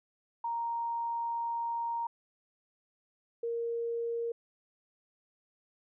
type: tone pair in turn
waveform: sine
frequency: 932.3 / 466.1 Hz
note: A#5 / A#4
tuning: 0 / 0 cents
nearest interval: octave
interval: 1200 cents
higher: first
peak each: -31 / -31 dBFS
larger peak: neither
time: 0.44-2.07 / 3.43-4.32 s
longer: first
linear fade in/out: 5 ms
effects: none